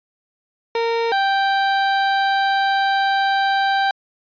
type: tone pair in turn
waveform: 30% pulse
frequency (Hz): 461.5 / 784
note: A#4 / G5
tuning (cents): -17 / 0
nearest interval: major sixth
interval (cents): 917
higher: second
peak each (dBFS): -15 / -13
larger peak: second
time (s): 0.75-1.12 / 1.12-3.91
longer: second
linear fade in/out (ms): 2
effects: resampled to 11025 Hz